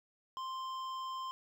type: tone with hard clipping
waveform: sine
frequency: 1046.5 Hz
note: C6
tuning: in tune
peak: -40 dBFS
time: 0.37-1.31 s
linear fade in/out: 0 ms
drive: 10 dB
effects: none